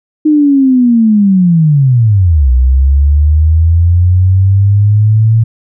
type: linear two-way sweep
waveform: sine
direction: down then up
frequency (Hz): 309.6 to 61.74 to 113.8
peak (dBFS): -4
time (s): 0.25-5.44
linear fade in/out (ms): 10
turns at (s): 2.51
effects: none